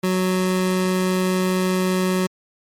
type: tone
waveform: 25% pulse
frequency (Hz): 185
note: F#3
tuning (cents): 0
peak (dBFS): -14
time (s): 0.03-2.27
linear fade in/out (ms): 10
effects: MP3 64 kbps